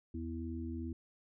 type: harmonic tone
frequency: 82.41 Hz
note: E2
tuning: in tune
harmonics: 1 / 3 / 4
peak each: -41 / -42 / -44 dBFS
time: 0.14-0.93 s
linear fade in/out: 5 ms
effects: none